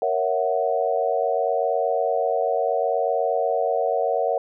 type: chord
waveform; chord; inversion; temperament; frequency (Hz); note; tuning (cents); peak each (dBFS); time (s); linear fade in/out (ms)
sine; F# dominant seventh; first; equal; 466.2 / 554.4 / 659.3 / 740; A#4 / C#5 / E5 / F#5; 0 / 0 / 0 / 0; -25; 0.02-4.38; 2
effects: none